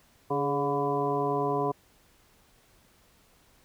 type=harmonic tone with a mistuned harmonic; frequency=143.2 Hz; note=D3; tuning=43 cents flat; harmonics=1 / 2 / 3 / 4 / 5 / 7 / 8; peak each=-35 / -34 / -29 / -38 / -32 / -31 / -43 dBFS; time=0.3-1.72 s; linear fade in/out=10 ms; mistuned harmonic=3; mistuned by=-41 cents; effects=pink hiss -62 dBFS RMS until 3.64 s